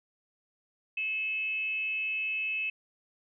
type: tone with frequency modulation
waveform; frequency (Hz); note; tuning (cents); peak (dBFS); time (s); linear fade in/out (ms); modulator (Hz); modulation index
sine; 2595; E7; -28; -29; 0.97-2.7; 5; 420; 0.27
effects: none